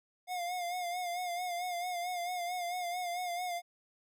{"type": "tone with vibrato", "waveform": "square", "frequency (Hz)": 711, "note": "F5", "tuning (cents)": 31, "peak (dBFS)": -35, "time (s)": [0.27, 3.62], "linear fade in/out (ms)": 50, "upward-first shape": "sine", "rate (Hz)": 4.5, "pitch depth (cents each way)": 51, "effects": []}